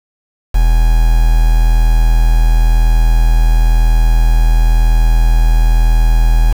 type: tone with quantisation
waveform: triangle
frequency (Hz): 40.49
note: E1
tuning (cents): -30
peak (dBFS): -4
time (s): 0.54-6.53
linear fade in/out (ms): 10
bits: 4
effects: none